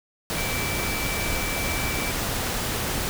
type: tone in noise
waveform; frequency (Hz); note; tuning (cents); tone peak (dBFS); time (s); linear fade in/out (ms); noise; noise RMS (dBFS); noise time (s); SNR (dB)
sine; 2322; D7; -20; -31; 0.37-2.11; 0; pink; -27; 0.3-3.09; -7
effects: none